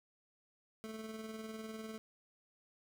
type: tone with tremolo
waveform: 25% pulse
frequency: 220 Hz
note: A3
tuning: in tune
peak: -39 dBFS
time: 0.84-1.98 s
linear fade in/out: 0 ms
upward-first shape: square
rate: 20 Hz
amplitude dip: 35%
effects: none